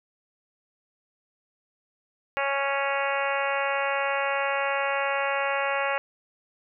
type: harmonic tone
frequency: 277.2 Hz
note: C#4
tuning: in tune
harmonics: 2 / 3 / 4 / 5 / 6 / 7 / 8 / 9 / 10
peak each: -29 / -31 / -32 / -33 / -34 / -34 / -35 / -36 / -36 dBFS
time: 2.37-5.98 s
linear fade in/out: 0 ms
effects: none